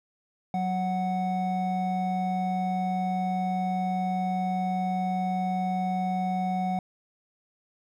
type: tone pair together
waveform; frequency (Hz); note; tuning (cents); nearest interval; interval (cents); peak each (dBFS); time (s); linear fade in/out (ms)
triangle; 185 / 740; F#3 / F#5; 0 / 0; 2 octaves; 2400; -26; 0.54-6.79; 2
effects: none